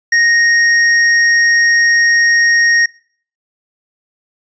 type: tone with tanh clipping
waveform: sine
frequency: 1864.7 Hz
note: A#6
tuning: in tune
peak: -10 dBFS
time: 0.12-2.86 s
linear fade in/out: 5 ms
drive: 15 dB
effects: noise-tail reverb RT60 0.5 s tail -22 dB re dry + resampled to 16000 Hz